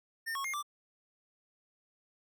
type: tone with pitch steps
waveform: square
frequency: 1815 / 1100 / 2127 / 1174 Hz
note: A#6 / C#6 / C7 / D6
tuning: -47 / -14 / +28 / -1 cents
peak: -35 dBFS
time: 0.26-0.628 s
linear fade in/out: 20 ms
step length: 92 ms
effects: none